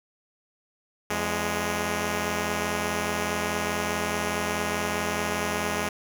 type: tone pair together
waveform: 5% pulse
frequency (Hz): 84.79 / 207.7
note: E2 / G#3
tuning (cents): +49 / 0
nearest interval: octave + major third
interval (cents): 1551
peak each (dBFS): -19 / -16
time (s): 1.1-5.89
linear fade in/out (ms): 5
effects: none

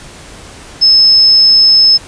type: tone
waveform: sine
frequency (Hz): 5210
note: E8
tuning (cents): -21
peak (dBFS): -3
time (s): 0.81-1.98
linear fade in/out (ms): 20
effects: pink hiss -33 dBFS RMS until 2.07 s + resampled to 22050 Hz

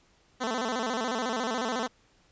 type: tone with vibrato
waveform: 10% pulse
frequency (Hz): 237.5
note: A#3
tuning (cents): +33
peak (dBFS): -20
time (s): 0.4-1.88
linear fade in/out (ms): 20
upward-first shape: square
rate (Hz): 14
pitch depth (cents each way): 120
effects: pink hiss -64 dBFS RMS until 2.31 s + resampled to 16000 Hz

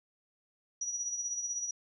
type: tone with tremolo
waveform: sine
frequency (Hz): 5820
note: F#8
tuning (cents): -29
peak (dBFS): -31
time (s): 0.81-1.71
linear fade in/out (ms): 5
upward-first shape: sine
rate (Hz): 16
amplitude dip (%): 55
effects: none

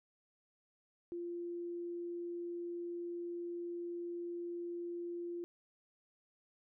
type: tone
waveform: sine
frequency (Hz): 346.1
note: F4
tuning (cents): -16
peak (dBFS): -39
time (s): 1.12-5.44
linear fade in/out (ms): 0
effects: none

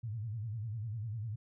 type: tone with vibrato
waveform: sine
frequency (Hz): 110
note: A2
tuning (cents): 0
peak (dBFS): -36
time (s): 0.03-1.36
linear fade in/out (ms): 10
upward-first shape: sine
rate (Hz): 10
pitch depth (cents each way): 150
effects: none

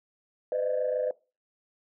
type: tone cluster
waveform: sine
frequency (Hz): 506 / 604 / 631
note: B4 / D5 / D#5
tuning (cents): +42 / +48 / +24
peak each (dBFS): -27 / -29 / -36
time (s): 0.52-1.11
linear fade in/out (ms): 2
effects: noise-tail reverb RT60 0.3 s tail -21 dB re dry + tanh soft clip ceiling -19 dBFS

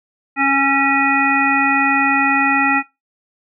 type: harmonic tone with a mistuned harmonic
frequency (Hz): 275.6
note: C#4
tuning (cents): -10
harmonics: 1 / 3 / 5 / 7 / 9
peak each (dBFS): -19 / -19 / -19 / -19 / -19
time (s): 0.36-2.83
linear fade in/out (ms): 50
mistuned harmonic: 5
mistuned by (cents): -24
effects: noise-tail reverb RT60 0.2 s tail -18 dB re dry

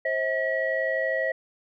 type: tone cluster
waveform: sine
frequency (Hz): 530 / 642 / 1922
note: C5 / E5 / B6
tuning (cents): +22 / -46 / -48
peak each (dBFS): -27 / -28 / -27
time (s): 0.05-1.32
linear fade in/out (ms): 5
effects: tanh soft clip ceiling -14 dBFS

